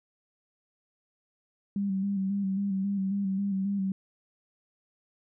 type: tone with vibrato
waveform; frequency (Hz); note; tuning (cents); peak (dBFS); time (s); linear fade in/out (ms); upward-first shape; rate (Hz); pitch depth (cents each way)
sine; 196; G3; 0; -26; 1.76-3.92; 2; square; 3.7; 36
effects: none